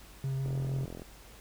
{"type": "tone with vibrato", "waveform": "triangle", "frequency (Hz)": 134.3, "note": "C3", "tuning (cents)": 46, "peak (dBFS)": -28, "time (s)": [0.24, 0.85], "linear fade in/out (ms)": 2, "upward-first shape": "square", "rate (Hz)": 6.6, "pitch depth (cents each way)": 9}
{"type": "click train", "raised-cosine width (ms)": 2, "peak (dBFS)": -29, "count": 25, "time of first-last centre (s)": [0.46, 1.019], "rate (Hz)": 42.9}
{"effects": ["added 50 Hz sine -53 dBFS peak until 1.4 s", "pink hiss -54 dBFS RMS until 1.4 s"]}